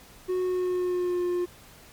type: tone with pitch glide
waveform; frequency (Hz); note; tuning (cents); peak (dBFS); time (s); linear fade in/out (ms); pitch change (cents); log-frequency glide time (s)
triangle; 367.1 to 354.6; F#4 to F4; -14 to +26; -22; 0.28-1.46; 20; -60; 0.41-1.25
effects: pink hiss -51 dBFS RMS until 1.92 s + MP3 96 kbps